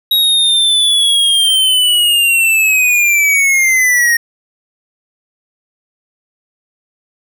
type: linear sweep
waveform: square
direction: down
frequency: 3814 to 1856 Hz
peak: -9 dBFS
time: 0.11-4.17 s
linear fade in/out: 5 ms
effects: none